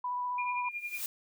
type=tone with vibrato; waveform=sine; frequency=987.8 Hz; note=B5; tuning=in tune; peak=-31 dBFS; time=0.04-0.69 s; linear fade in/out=5 ms; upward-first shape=triangle; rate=15 Hz; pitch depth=14 cents each way
type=tone with tremolo; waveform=sine; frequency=2410 Hz; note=D7; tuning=44 cents sharp; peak=-32 dBFS; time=0.38-1.01 s; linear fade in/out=5 ms; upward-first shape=triangle; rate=11 Hz; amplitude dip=85%
type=noise with exponential growth; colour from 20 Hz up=blue; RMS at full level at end=-33 dBFS; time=0.71-1.06 s; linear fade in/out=1 ms; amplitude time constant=75 ms
effects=none